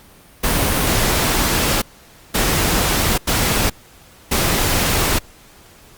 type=noise bursts at uneven times; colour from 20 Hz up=pink; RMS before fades=-17 dBFS; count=4; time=0.43-1.82 / 2.34-3.18 / 3.27-3.7 / 4.31-5.19 s; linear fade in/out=10 ms; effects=pink hiss -46 dBFS RMS until 5.97 s + Opus 48 kbps